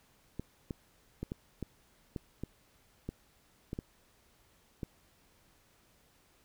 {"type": "clicks", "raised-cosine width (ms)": 3, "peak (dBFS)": -24, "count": 11, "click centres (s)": [0.396, 0.708, 1.23, 1.319, 1.627, 2.162, 2.436, 3.09, 3.731, 3.789, 4.832], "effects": ["pink hiss -67 dBFS RMS until 6.44 s"]}